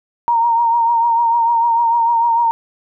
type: tone with vibrato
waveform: sine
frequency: 931 Hz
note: A#5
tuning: 2 cents flat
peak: -11 dBFS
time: 0.28-2.51 s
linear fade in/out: 0 ms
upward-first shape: triangle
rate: 6.7 Hz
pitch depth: 44 cents each way
effects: none